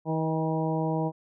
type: harmonic tone with a mistuned harmonic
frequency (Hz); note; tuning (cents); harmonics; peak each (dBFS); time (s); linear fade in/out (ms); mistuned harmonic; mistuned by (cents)
160; D#3; +49; 1 / 2 / 3 / 4 / 5 / 6; -28 / -31 / -33 / -34 / -35 / -36; 0.05-1.12; 50; 4; -18
effects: none